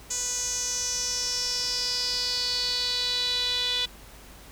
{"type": "tone with band-pass filter sweep", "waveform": "sawtooth", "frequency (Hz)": 493.9, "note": "B4", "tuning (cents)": 0, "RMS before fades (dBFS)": -28, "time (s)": [0.1, 3.86], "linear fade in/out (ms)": 10, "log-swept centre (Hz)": [6800, 3600], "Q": 6.8, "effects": ["added 50 Hz sine -49 dBFS peak until 4.51 s", "pink hiss -49 dBFS RMS until 4.51 s"]}